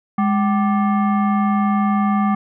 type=tone with frequency modulation; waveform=sine; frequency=205.9 Hz; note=G#3; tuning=15 cents flat; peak=-14 dBFS; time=0.18-2.35 s; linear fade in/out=5 ms; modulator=974 Hz; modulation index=0.79; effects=none